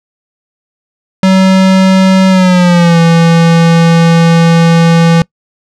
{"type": "tone with pitch glide", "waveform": "square", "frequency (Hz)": [189.4, 166.8], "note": ["F#3", "E3"], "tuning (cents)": [41, 21], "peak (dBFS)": -4, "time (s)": [1.23, 5.22], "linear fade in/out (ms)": 2, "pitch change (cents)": -220, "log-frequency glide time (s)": [2.29, 2.99], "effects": ["noise-tail reverb RT60 0.1 s tail -24 dB re dry", "low-pass 6000 Hz 12 dB/octave"]}